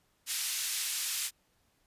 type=band-pass noise; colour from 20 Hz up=white; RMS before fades=-34 dBFS; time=0.26-1.31 s; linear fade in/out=50 ms; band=2300 to 11000 Hz; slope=12 dB/octave; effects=pink hiss -72 dBFS RMS until 1.86 s + resampled to 32000 Hz